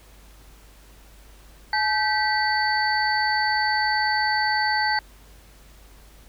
sine tone cluster, 856 / 1549 / 1955 / 4522 Hz, A5 / G6 / B6 / C#8, -48 / -21 / -18 / +34 cents, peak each -23 / -26 / -26 / -27 dBFS, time 1.73-4.99 s, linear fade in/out 2 ms, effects added 50 Hz sine -48 dBFS peak until 6.28 s + pink hiss -53 dBFS RMS until 6.28 s

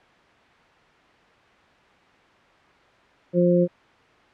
harmonic tone, 176.1 Hz, F3, 15 cents sharp, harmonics 1 / 2 / 3, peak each -19 / -21 / -20 dBFS, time 3.33-3.68 s, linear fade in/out 50 ms, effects white hiss -54 dBFS RMS until 4.33 s + low-pass 2000 Hz 12 dB/octave

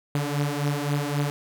sawtooth beating tone pair, 143.3 / 147.1 Hz, D3 / D3, -42 / +3 cents, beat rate 3.8 Hz, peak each -22 / -24 dBFS, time 0.15-1.3 s, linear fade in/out 0 ms, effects none

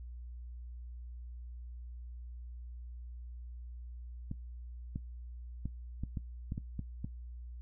clicks, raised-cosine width 5 ms, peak -25 dBFS, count 9, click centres 4.314 / 4.959 / 5.656 / 6.036 / 6.172 / 6.521 / 6.579 / 6.793 / 7.045 s, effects noise-tail reverb RT60 0.1 s tail -17 dB re dry + added 60 Hz sine -43 dBFS peak until 7.61 s

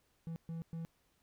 triangle tone bursts at uneven times, 164.81 Hz, E3, in tune, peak -37 dBFS, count 3, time 0.27-0.36 / 0.49-0.62 / 0.73-0.85 s, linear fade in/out 0 ms, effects pink hiss -75 dBFS RMS until 1.22 s

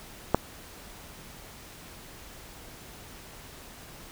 click, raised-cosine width 1 ms, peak -5 dBFS, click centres 0.346 s, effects pink hiss -47 dBFS RMS until 4.11 s

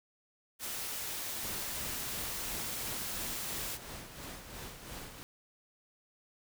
white noise, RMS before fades -39 dBFS, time 0.59-3.79 s, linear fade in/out 50 ms
pink noise with tremolo, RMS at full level -44 dBFS, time 1.43-5.23 s, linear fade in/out 0 ms, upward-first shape sine, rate 2.9 Hz, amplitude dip 50%
effects none

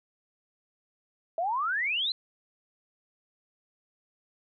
sine exponential sweep, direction up, 641 to 4186 Hz, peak -26 dBFS, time 1.38-2.12 s, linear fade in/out 2 ms, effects none

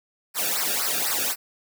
white noise with flanger, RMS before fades -25 dBFS, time 0.34-1.36 s, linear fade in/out 50 ms, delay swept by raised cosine 0.29 to 1 ms, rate 4 Hz, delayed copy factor -1, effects none

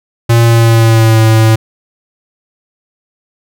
square tone with pitch glide, 116.54 to 111.15 Hz, A#2 to A2, 0 to +18 cents, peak -5 dBFS, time 0.29-1.56 s, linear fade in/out 10 ms, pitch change -82 cents, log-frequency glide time 0.43-1.21 s, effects none

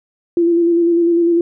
sine tone with vibrato, 340.2 Hz, F4, 45 cents flat, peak -10 dBFS, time 0.37-1.41 s, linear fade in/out 2 ms, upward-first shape square, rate 10 Hz, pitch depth 23 cents each way, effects none

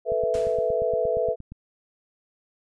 sine chord, A suspended second, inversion none, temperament equal, 440 / 493.9 / 659.3 Hz, A4 / B4 / E5, 0 / 0 / 0 cents, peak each -27 / -25 / -25 dBFS, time 0.05-1.36 s, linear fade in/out 50 ms
click train, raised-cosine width 5 ms, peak -26 dBFS, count 13, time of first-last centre 0.12-1.52 s, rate 8.57 Hz
pink noise with exponential decay, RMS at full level -37 dBFS, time 0.34-0.8 s, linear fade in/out 0 ms, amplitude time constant 98 ms
effects resampled to 22050 Hz

